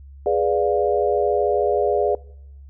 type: chord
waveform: sine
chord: G# diminished seventh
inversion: none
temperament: equal with one note detuned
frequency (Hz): 415.3 / 493.9 / 587.3 / 705.8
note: G#4 / B4 / D5 / F5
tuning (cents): 0 / 0 / 0 / +18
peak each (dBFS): -20 / -23 / -22 / -24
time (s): 0.26-2.15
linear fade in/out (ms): 2
effects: noise-tail reverb RT60 0.8 s tail -24 dB re dry + added 69 Hz sine -39 dBFS peak until 2.69 s